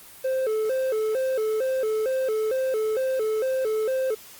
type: tone with vibrato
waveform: triangle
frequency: 477 Hz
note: A#4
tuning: 40 cents sharp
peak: -20 dBFS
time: 0.24-4.15 s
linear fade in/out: 10 ms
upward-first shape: square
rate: 2.2 Hz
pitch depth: 160 cents each way
effects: white hiss -46 dBFS RMS until 4.39 s + Opus 24 kbps